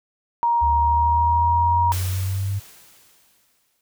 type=tone with pitch glide; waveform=sine; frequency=941 to 948.6 Hz; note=A#5 to A#5; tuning=+16 to +30 cents; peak=-16 dBFS; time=0.43-1.92 s; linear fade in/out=0 ms; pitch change=+14 cents; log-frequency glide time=0.75-1.33 s
type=linear sweep; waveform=sine; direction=up; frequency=72 to 100 Hz; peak=-21 dBFS; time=0.61-2.6 s; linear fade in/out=20 ms
type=noise with exponential decay; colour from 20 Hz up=white; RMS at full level=-30 dBFS; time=1.92-3.81 s; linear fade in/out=2 ms; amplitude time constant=410 ms
effects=none